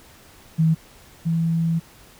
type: tone pair in turn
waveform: sine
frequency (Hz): 160.8 / 165.13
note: E3 / E3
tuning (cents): -43 / +3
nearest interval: unison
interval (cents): 46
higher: second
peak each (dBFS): -14 / -18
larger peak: first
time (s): 0.58-0.75 / 1.25-1.8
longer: second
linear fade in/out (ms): 20
effects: pink hiss -49 dBFS RMS until 2.19 s